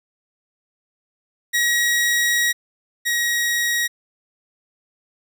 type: tone pair in turn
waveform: sawtooth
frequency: 1904 / 1896.9 Hz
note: A#6 / A#6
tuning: +36 / +30 cents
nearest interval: unison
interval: 6 cents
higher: first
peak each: -13 / -15 dBFS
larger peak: first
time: 1.53-2.53 / 3.05-3.88 s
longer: first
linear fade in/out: 20 ms
effects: none